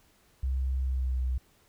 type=tone with pitch glide; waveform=sine; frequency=65.41 to 63.44 Hz; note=C2 to B1; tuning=0 to +47 cents; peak=-26 dBFS; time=0.43-1.38 s; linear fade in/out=5 ms; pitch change=-53 cents; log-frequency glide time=0.83-1.18 s; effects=pink hiss -64 dBFS RMS until 1.68 s